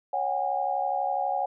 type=chord; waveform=sine; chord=C# suspended fourth; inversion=none; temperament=equal with one note detuned; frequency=554.4 / 740 / 812.1 Hz; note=C#5 / F#5 / G#5; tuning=0 / 0 / -39 cents; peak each=-33 / -28 / -28 dBFS; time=0.13-1.46 s; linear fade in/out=5 ms; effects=none